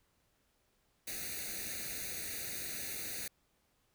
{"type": "noise with comb filter", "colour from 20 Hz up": "white", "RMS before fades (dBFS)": -41, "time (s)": [1.07, 3.28], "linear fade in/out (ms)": 5, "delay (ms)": 0.47, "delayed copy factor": 1, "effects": ["pink hiss -75 dBFS RMS until 3.94 s"]}